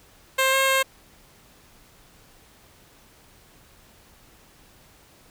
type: tone with pitch steps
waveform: 10% pulse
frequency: 529 / 536 / 533 Hz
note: C5 / C5 / C5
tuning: +19 / +42 / +32 cents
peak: -10 dBFS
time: 0.38-0.83 s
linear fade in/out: 10 ms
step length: 150 ms
effects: pink hiss -54 dBFS RMS until 5.3 s